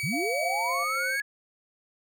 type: tone with pitch glide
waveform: 40% pulse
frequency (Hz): 2271 to 2220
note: C#7 to C#7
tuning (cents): +41 to +2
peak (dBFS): -29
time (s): 0-1.2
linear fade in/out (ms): 0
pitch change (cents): -39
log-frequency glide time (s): 0.66-0.75
type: linear sweep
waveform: sine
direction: up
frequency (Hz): 110.2 to 1703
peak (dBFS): -28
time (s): 0.03-1.22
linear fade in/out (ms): 10
type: tone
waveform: sine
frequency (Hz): 697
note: F5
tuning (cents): -4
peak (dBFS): -32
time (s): 0.12-0.85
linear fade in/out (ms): 20
type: tone with tremolo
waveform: sine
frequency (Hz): 529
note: C5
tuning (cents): +19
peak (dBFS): -35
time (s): 0.41-1.17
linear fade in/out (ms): 20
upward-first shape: square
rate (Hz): 3.6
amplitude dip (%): 35
effects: none